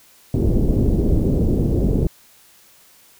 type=low-pass noise; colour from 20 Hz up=pink; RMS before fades=-17 dBFS; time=0.34-2.07 s; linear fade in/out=2 ms; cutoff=420 Hz; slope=24 dB/octave; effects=white hiss -51 dBFS RMS until 3.19 s